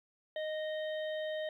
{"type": "harmonic tone", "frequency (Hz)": 620, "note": "D#5", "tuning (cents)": -6, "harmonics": [1, 3, 5, 6], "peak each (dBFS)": [-35, -45, -49, -51], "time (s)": [0.36, 1.49], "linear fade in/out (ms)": 2, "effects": ["12-bit"]}